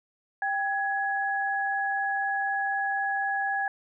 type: tone pair together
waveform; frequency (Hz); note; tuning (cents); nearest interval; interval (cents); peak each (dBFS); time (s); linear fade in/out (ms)
sine; 790 / 1674; G5 / G#6; +13 / +13; octave + minor second; 1300; -28; 0.42-3.68; 2
effects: none